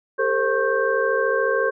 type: tone cluster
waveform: sine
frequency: 403.2 / 456.5 / 531 / 1087 / 1569 Hz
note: G4 / A#4 / C5 / C#6 / G6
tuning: +49 / -36 / +25 / -34 / +1 cents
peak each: -26 / -23 / -23 / -27 / -24 dBFS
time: 0.18-1.71 s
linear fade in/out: 20 ms
effects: none